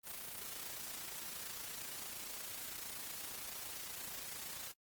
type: noise with amplitude modulation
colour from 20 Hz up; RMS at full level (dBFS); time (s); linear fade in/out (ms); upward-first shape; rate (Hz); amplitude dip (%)
white; -44; 0.03-4.74; 50; sine; 28.7; 50
effects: noise-tail reverb RT60 0.1 s tail -25 dB re dry + Opus 24 kbps